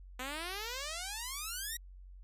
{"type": "exponential sweep", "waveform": "5% pulse", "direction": "up", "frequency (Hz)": [247.2, 1931], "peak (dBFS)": -27, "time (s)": [0.19, 1.77], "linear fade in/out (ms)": 5, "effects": ["added 46 Hz sine -49 dBFS peak until 2.23 s", "resampled to 32000 Hz"]}